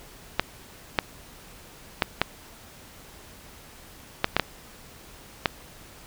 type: clicks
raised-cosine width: 0.3 ms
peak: -3 dBFS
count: 8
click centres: 0.396 / 0.988 / 2.022 / 2.216 / 4.244 / 4.366 / 4.397 / 5.458 s
effects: pink hiss -48 dBFS RMS until 6.06 s